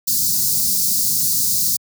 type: band-stop noise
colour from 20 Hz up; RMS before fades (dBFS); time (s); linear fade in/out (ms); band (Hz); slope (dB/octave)
white; -18; 0.07-1.77; 10; 240 to 4400; 48
effects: high-pass 100 Hz 12 dB/octave